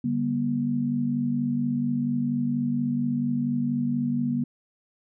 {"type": "tone cluster", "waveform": "sine", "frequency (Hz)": [144, 196.2, 240.5], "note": ["D3", "G3", "B3"], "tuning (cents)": [-34, 2, -46], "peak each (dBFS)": [-30, -32, -24], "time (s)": [0.04, 4.44], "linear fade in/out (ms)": 5, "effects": []}